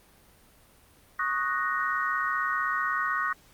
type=chord; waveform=sine; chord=D# minor seventh; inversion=third; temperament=equal; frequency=1108.7 / 1244.5 / 1480 / 1864.7 Hz; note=C#6 / D#6 / F#6 / A#6; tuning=0 / 0 / 0 / 0 cents; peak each=-31 dBFS; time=1.19-3.33 s; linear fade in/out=5 ms; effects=pink hiss -58 dBFS RMS until 3.53 s + Opus 32 kbps